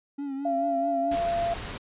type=tone with vibrato; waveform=triangle; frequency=277.2 Hz; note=C#4; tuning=in tune; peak=-28 dBFS; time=0.18-1.16 s; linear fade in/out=10 ms; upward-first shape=triangle; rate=4.6 Hz; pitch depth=65 cents each way
type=tone; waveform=sine; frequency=684 Hz; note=F5; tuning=36 cents flat; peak=-24 dBFS; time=0.45-1.54 s; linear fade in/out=5 ms
type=noise; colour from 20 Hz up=pink; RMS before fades=-36 dBFS; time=1.11-1.78 s; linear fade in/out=10 ms
effects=resampled to 8000 Hz